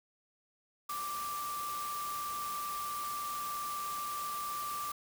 sine tone in noise, 1174.7 Hz, D6, in tune, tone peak -36 dBFS, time 0.89-4.92 s, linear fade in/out 5 ms, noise white, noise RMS -44 dBFS, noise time 0.89-4.92 s, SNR +5 dB, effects none

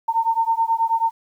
sine beating tone pair, 905 / 914.3 Hz, A5 / A#5, +48 / -34 cents, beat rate 9.3 Hz, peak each -20 dBFS, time 0.08-1.11 s, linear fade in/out 10 ms, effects 9-bit

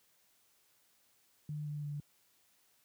sine tone with pitch steps, 149.9 / 147.92 / 145.97 Hz, D3 / D3 / D3, +36 / +13 / -10 cents, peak -37 dBFS, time 1.49-2 s, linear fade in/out 2 ms, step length 170 ms, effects white hiss -71 dBFS RMS until 2.84 s + high-pass 60 Hz 12 dB/octave

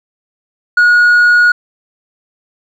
triangle tone with hard clipping, 1448 Hz, F#6, 38 cents flat, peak -4 dBFS, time 0.77-1.52 s, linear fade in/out 5 ms, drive 1 dB, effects none

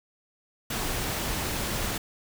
pink noise, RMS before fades -30 dBFS, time 0.7-1.98 s, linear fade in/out 5 ms, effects none

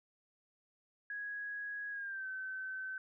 sine tone with pitch glide, 1661.2 to 1532.2 Hz, G#6 to G6, 0 to -40 cents, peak -39 dBFS, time 1.1-2.98 s, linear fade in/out 2 ms, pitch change -140 cents, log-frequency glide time 1.91-2.27 s, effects none

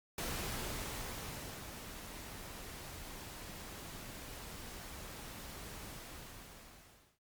pink noise with ADSR envelope, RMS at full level -39 dBFS, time 0.18-7.19 s, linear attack 3 ms, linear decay 1500 ms, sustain -9 dB, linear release 1300 ms, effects noise-tail reverb RT60 0.1 s tail -23 dB re dry + Opus 48 kbps

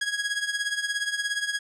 sawtooth tone with tremolo, 1656 Hz, G#6, 5 cents flat, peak -19 dBFS, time 0.01-1.59 s, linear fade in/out 5 ms, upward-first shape triangle, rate 17 Hz, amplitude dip 80%, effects resampled to 22050 Hz

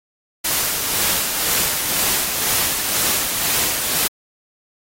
white noise with tremolo, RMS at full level -18 dBFS, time 0.44-4.08 s, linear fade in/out 10 ms, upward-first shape sine, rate 2 Hz, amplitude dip 40%, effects AAC 48 kbps

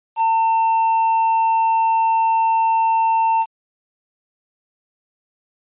triangle tone with quantisation, 900 Hz, A5, 39 cents sharp, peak -12 dBFS, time 0.16-3.46 s, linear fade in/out 50 ms, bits 7, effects resampled to 8000 Hz

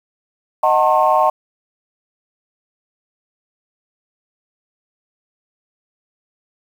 sine chord, D# diminished seventh, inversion none, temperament just, 622.3 / 746.7 / 896 / 1075.3 Hz, D#5 / F#5 / A5 / C6, 0 / +16 / +31 / +47 cents, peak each -16 dBFS, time 0.63-1.3 s, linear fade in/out 5 ms, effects tanh soft clip ceiling -2 dBFS + 7-bit

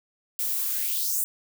violet noise with high-pass filter sweep, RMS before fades -27 dBFS, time 0.39-1.24 s, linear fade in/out 0 ms, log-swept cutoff 390 to 9200 Hz, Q 3, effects none

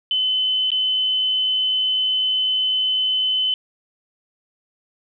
sine tone with dropouts, 3036 Hz, F#7, 44 cents sharp, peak -17 dBFS, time 0.11-3.54 s, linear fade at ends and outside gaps 1 ms, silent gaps 0.704-0.717 s, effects none

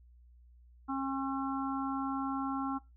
harmonic tone, 270 Hz, C#4, 45 cents flat, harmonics 1 / 3 / 4 / 5, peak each -34 / -39 / -40 / -41 dBFS, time 0.88-2.79 s, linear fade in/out 20 ms, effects noise-tail reverb RT60 0.2 s tail -18 dB re dry + added 60 Hz sine -56 dBFS peak until 2.96 s

